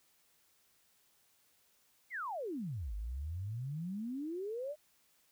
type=exponential two-way sweep; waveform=sine; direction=down then up; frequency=2256 to 48.97 to 618 Hz; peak=-37 dBFS; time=2.1-4.76 s; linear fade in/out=50 ms; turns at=2.94 s; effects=white hiss -71 dBFS RMS until 5.31 s